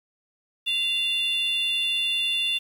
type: tone pair together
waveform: sine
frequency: 2778 / 3508 Hz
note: F7 / A7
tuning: -10 / -6 cents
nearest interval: major third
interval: 404 cents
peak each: -23 dBFS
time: 0.66-2.59 s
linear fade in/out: 20 ms
effects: tanh soft clip ceiling -19 dBFS + 8-bit